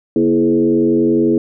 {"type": "tone with frequency modulation", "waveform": "sine", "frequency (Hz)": 329.6, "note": "E4", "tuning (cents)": 0, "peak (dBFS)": -10, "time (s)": [0.16, 1.38], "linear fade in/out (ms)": 2, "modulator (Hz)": 91, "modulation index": 1.2, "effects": []}